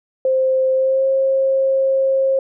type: tone with pitch glide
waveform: sine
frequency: 523.3 to 535.5 Hz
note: C5 to C5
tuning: 0 to +40 cents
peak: -13 dBFS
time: 0.25-2.39 s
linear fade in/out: 2 ms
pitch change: +40 cents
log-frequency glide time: 0.74-1.06 s
effects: none